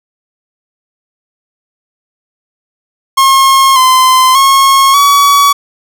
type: tone with pitch steps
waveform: 45% pulse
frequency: 1077 / 1032 / 1088 / 1133 Hz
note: C6 / C6 / C#6 / C#6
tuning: +50 / -24 / -33 / +37 cents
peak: -4 dBFS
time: 3.17-5.53 s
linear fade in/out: 10 ms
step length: 590 ms
effects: none